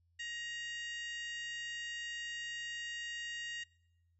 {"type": "harmonic tone with a mistuned harmonic", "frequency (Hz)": 942, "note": "A#5", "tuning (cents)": 18, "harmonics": [2, 3, 4, 5, 6, 7, 8], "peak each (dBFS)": [-42, -45, -54, -59, -61, -55, -55], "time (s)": [0.19, 3.64], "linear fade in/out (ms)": 10, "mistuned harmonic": 5, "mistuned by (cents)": -18, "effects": ["noise-tail reverb RT60 0.9 s tail -25 dB re dry", "added 85 Hz sine -70 dBFS peak until 4.19 s"]}